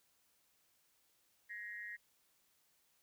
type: tone with amplitude modulation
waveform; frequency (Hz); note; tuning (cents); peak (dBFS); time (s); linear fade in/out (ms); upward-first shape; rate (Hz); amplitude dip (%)
sine; 1888; A#6; +22; -40; 1.49-1.97; 20; sine; 207; 90
effects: white hiss -75 dBFS RMS until 3.02 s